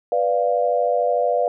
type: chord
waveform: sine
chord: B diminished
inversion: none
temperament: equal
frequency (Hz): 493.9 / 587.3 / 698.5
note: B4 / D5 / F5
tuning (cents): 0 / 0 / 0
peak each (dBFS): -21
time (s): 0.12-1.48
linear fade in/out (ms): 2
effects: none